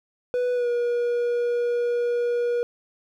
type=tone with pitch glide; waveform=triangle; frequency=493.9 to 479.8 Hz; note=B4 to A#4; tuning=0 to +50 cents; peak=-19 dBFS; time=0.34-2.63 s; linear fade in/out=0 ms; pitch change=-50 cents; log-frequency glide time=0.54-0.68 s; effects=none